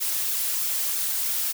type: noise with flanger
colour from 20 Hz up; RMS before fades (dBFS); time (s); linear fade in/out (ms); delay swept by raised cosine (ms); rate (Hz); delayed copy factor
blue; -26; 0-1.53; 20; 1 to 5.3; 3.1; -0.9
effects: none